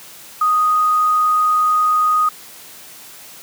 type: tone with quantisation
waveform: sine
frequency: 1244.5 Hz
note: D#6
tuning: in tune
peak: -12 dBFS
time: 0.41-2.29 s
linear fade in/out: 5 ms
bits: 6
effects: white hiss -39 dBFS RMS until 3.42 s + high-pass 100 Hz 12 dB/octave